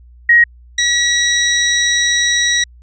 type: tone pair in turn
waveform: sine / 15% pulse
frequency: 1889 / 1922 Hz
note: A#6 / B6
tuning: +22 / -48 cents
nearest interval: unison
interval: 30 cents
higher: second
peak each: -5 dBFS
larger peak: neither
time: 0.29-0.44 / 0.78-2.64 s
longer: second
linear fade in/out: 5 ms
effects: added 60 Hz sine -39 dBFS peak until 2.82 s + resampled to 16000 Hz